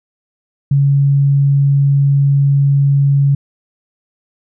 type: tone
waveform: sine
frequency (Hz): 140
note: C#3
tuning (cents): +18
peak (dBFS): -8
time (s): 0.71-3.35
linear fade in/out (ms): 5
effects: none